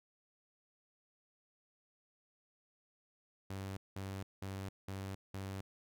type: tone bursts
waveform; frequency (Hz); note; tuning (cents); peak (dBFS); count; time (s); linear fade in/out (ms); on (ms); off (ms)
sawtooth; 96.8; G2; -21; -37; 5; 3.5-5.61; 5; 270; 190
effects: none